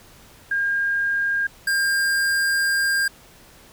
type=tone pair in turn; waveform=sine / square; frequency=1613 / 1604.1 Hz; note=G6 / G6; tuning=+49 / +39 cents; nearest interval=unison; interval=10 cents; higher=first; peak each=-19 / -19 dBFS; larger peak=neither; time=0.51-1.47 / 1.67-3.08 s; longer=second; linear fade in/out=5 ms; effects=pink hiss -49 dBFS RMS until 3.72 s